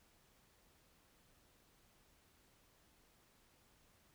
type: silence
effects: pink hiss -71 dBFS RMS until 4.14 s